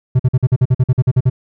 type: tone bursts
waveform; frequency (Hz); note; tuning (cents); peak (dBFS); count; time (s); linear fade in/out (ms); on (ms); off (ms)
triangle; 127.1; C3; -50; -6; 13; 0.15-1.299; 10; 45; 47
effects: none